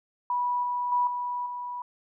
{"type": "tone with level steps", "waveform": "sine", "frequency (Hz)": 979, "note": "B5", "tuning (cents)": -15, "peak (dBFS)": [-24, -26, -21, -28, -32], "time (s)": [0.3, 1.82], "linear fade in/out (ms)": 2, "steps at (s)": [0.63, 0.92, 1.07, 1.46], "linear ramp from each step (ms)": 2, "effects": []}